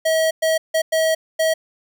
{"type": "tone bursts at uneven times", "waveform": "square", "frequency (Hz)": 641, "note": "E5", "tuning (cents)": -49, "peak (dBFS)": -16, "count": 5, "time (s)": [[0.05, 0.31], [0.42, 0.58], [0.74, 0.82], [0.92, 1.15], [1.39, 1.54]], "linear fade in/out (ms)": 10, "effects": []}